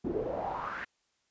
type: noise with band-pass filter sweep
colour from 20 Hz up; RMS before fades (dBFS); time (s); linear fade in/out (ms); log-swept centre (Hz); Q
brown; -35; 0.04-0.85; 10; 310 to 1800; 4.9
effects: white hiss -75 dBFS RMS until 1.3 s + resampled to 16000 Hz